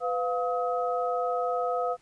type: tone cluster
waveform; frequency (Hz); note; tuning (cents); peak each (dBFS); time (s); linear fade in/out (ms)
sine; 500 / 704 / 1271; B4 / F5 / D#6; +21 / +14 / +36; -29 / -29 / -32; 0-1.97; 50
effects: pink hiss -63 dBFS RMS until 2.01 s + resampled to 22050 Hz